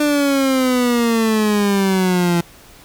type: exponential sweep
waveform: 30% pulse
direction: down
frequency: 298.8 to 170 Hz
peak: -11 dBFS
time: 0-2.41 s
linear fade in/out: 5 ms
effects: pink hiss -44 dBFS RMS until 2.84 s